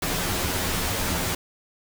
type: noise with comb filter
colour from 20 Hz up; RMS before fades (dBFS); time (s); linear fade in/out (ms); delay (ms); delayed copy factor
pink; -26; 0.02-1.35; 5; 11; +0.75
effects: none